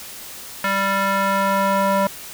square tone with band-pass filter sweep, 196 Hz, G3, in tune, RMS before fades -19 dBFS, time 0.64-2.07 s, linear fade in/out 2 ms, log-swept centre 1600 to 840 Hz, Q 1.6, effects white hiss -36 dBFS RMS until 2.33 s

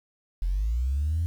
sine linear sweep, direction up, 41.2 to 86 Hz, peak -22 dBFS, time 0.42-1.26 s, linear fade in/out 0 ms, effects tanh soft clip ceiling -19 dBFS + 9-bit

